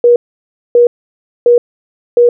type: tone bursts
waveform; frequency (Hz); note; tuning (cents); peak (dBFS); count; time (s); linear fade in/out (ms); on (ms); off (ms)
sine; 480; B4; -49; -3; 4; 0.04-2.29; 2; 120; 590
effects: none